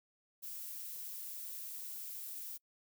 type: noise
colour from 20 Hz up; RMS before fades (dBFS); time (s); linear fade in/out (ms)
violet; -45; 0.42-2.58; 20
effects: noise-tail reverb RT60 0.1 s tail -26 dB re dry